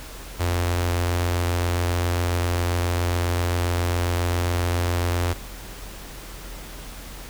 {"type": "tone with notch filter", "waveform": "sawtooth", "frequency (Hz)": 87.4, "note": "F2", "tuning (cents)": 2, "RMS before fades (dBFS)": -23, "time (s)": [0.39, 5.34], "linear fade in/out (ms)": 20, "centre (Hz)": 180, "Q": 0.96, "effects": ["added 44 Hz sine -38 dBFS peak until 7.29 s", "pink hiss -40 dBFS RMS until 7.29 s"]}